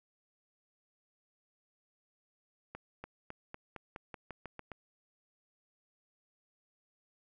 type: accelerating click train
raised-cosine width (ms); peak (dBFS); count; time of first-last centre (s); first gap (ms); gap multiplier
0.5; -28; 11; 2.75-4.717; 290; 0.91
effects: none